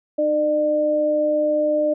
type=tone pair together; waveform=sine; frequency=304.7 / 601.2 Hz; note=D#4 / D5; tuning=-36 / +40 cents; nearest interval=octave; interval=1176 cents; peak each=-24 / -17 dBFS; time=0.18-1.94 s; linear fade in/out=10 ms; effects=none